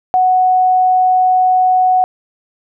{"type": "tone", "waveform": "sine", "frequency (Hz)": 740, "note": "F#5", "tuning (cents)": 0, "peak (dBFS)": -8, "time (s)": [0.14, 2.04], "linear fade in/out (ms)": 0, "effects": []}